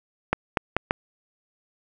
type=clicks; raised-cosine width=0.5 ms; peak=-5 dBFS; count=4; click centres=0.33 / 0.572 / 0.766 / 0.909 s; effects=none